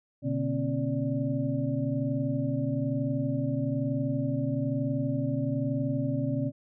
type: tone cluster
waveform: sine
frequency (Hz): 123.4 / 144.5 / 238.5 / 270.7 / 584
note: B2 / D3 / A#3 / C#4 / D5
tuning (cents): -1 / -28 / +40 / -41 / -10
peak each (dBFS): -31 / -33 / -37 / -30 / -36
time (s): 0.22-6.52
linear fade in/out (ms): 50
effects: none